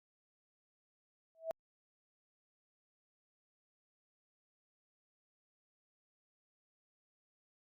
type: tone with exponential growth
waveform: sine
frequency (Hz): 651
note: E5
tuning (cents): -22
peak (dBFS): -31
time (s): 1.35-1.51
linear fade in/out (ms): 0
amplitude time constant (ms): 34
effects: Opus 48 kbps